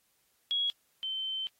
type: tone pair in turn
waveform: sine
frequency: 3322 / 3090 Hz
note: G#7 / G7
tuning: 0 / -26 cents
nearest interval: minor second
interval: 126 cents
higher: first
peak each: -27 / -32 dBFS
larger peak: first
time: 0.51-0.7 / 1.03-1.47 s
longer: second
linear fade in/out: 0 ms
effects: white hiss -72 dBFS RMS until 1.59 s + AAC 48 kbps